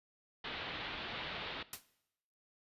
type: low-pass noise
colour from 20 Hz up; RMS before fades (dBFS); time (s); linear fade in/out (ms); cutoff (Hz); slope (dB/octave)
white; -43; 0.44-1.63; 5; 3900; 48
type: noise with exponential decay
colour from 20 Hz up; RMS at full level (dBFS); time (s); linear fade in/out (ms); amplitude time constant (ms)
white; -38; 1.73-1.85; 2; 24
effects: noise-tail reverb RT60 0.8 s tail -18 dB re dry + resampled to 32000 Hz